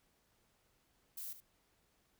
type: noise with echo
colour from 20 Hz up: violet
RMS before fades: -45 dBFS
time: 1.17-1.33 s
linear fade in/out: 5 ms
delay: 74 ms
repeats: 1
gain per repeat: -12 dB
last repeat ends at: 1.404 s
effects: pink hiss -75 dBFS RMS until 2.19 s